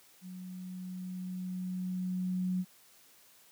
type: tone with level ramp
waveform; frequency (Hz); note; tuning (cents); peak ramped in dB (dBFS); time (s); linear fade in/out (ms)
sine; 183.5; F#3; -14; -42 to -28; 0.21-2.65; 50
effects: white hiss -61 dBFS RMS until 3.51 s + high-pass 100 Hz 12 dB/octave